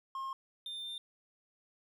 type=tone pair in turn; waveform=triangle; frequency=1070 / 3599 Hz; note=C6 / A7; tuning=+38 / +38 cents; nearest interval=octave + major sixth; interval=2100 cents; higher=second; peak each=-35 / -38 dBFS; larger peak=first; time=0.15-0.33 / 0.66-0.98 s; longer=second; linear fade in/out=2 ms; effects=none